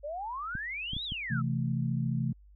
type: exponential two-way sweep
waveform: sine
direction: up then down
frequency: 554.4 to 3965 to 1242 Hz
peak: -34 dBFS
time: 0.03-1.42 s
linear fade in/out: 20 ms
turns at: 1.04 s
type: clicks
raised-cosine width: 5 ms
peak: -25 dBFS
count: 4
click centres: 0.553 / 0.934 / 0.966 / 1.121 s
type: chord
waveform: sine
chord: A minor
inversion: first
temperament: equal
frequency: 130.81 / 164.81 / 220 Hz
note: C3 / E3 / A3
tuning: 0 / 0 / 0 cents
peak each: -30 / -33 / -34 dBFS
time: 1.3-2.33 s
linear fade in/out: 10 ms
effects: added 50 Hz sine -53 dBFS peak until 2.55 s

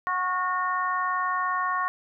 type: harmonic tone with a mistuned harmonic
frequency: 366.9 Hz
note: F#4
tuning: 15 cents flat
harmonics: 2 / 3 / 4 / 5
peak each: -34 / -25 / -34 / -32 dBFS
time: 0.07-1.88 s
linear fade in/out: 0 ms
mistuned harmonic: 4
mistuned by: -37 cents
effects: none

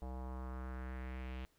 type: tone with low-pass filter sweep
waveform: square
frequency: 64 Hz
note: C2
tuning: 38 cents flat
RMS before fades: -44 dBFS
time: 0.02-1.45 s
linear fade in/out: 0 ms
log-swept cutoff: 780 to 2900 Hz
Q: 2.4
effects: pink hiss -74 dBFS RMS until 1.58 s

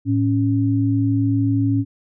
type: tone pair together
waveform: sine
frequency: 109.71 / 277.2 Hz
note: A2 / C#4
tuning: -5 / 0 cents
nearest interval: octave + major third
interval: 1605 cents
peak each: -18 dBFS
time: 0.05-1.85 s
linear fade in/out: 50 ms
effects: none

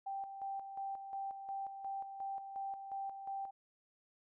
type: tone with tremolo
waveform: sine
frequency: 784 Hz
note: G5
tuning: in tune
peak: -38 dBFS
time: 0.06-3.51 s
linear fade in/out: 10 ms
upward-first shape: square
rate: 2.8 Hz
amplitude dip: 55%
effects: none

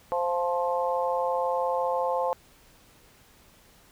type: harmonic tone with a mistuned harmonic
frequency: 174.4 Hz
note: F3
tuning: 2 cents flat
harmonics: 3 / 4 / 5 / 6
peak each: -27 / -32 / -29 / -33 dBFS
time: 0.12-2.33 s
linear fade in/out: 0 ms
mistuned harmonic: 6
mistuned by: +20 cents
effects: pink hiss -57 dBFS RMS until 3.91 s

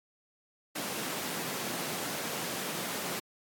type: high-pass noise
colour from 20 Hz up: pink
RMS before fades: -36 dBFS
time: 0.75-3.2 s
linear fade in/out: 10 ms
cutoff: 160 Hz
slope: 24 dB/octave
effects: AAC 64 kbps

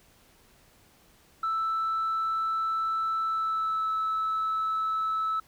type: tone with pitch glide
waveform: sine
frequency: 1321 to 1305.8 Hz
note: E6 to E6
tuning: +3 to -17 cents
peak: -24 dBFS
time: 1.43-5.4 s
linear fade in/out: 5 ms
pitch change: -20 cents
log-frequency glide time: 3.24-3.89 s
effects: tanh soft clip ceiling -23 dBFS + pink hiss -60 dBFS RMS until 5.47 s

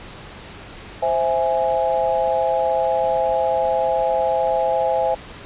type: chord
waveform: sine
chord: C augmented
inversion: none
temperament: equal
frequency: 523.3 / 659.3 / 830.6 Hz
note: C5 / E5 / G#5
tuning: 0 / 0 / 0 cents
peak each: -21 dBFS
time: 1.02-5.15 s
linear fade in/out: 10 ms
effects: pink hiss -38 dBFS RMS until 5.45 s + resampled to 8000 Hz

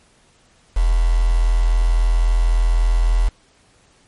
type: tone with quantisation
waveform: sine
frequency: 41.82 Hz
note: E1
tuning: 26 cents sharp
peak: -12 dBFS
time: 0.76-3.29 s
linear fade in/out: 10 ms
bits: 5
effects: pink hiss -55 dBFS RMS until 4.07 s + MP3 48 kbps

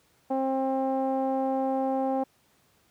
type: tone with low-pass filter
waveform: sawtooth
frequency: 265.7 Hz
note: C4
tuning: 27 cents sharp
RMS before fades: -27 dBFS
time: 0.3-2.24 s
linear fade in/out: 10 ms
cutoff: 710 Hz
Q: 6.4
effects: pink hiss -65 dBFS RMS until 2.9 s + high-pass 80 Hz 12 dB/octave

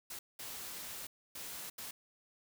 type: noise bursts at uneven times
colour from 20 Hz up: white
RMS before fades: -45 dBFS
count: 4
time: 0.1-0.19 / 0.39-1.07 / 1.35-1.7 / 1.78-1.91 s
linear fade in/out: 5 ms
effects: none

